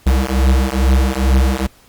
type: beating tone pair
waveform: square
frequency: 64.3 / 66.6 Hz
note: C2 / C2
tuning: -30 / +31 cents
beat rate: 2.3 Hz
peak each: -15 dBFS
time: 0.06-1.67 s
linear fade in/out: 10 ms
effects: pink hiss -49 dBFS RMS until 1.88 s + Opus 48 kbps